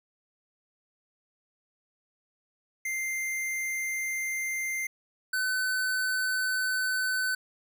square tone pair in turn, 2093 / 1513.2 Hz, C7 / F#6, 0 / +38 cents, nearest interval tritone, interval 562 cents, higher first, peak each -30 / -27 dBFS, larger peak second, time 2.85-4.87 / 5.33-7.35 s, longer neither, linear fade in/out 5 ms, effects none

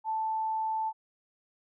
sine tone, 880 Hz, A5, in tune, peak -28 dBFS, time 0.04-0.93 s, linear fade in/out 50 ms, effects none

